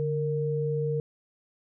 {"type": "tone pair together", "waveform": "sine", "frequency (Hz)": [145.89, 462.4], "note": ["D3", "A#4"], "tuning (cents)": [-11, -14], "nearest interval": "octave + minor sixth", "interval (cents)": 1997, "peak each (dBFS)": -28, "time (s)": [0, 1], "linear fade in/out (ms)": 0, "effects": []}